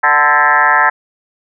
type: tone with frequency modulation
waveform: sine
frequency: 1318.5 Hz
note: E6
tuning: in tune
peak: -7 dBFS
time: 0.03-0.9 s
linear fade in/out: 10 ms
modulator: 144 Hz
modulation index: 3.9
effects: none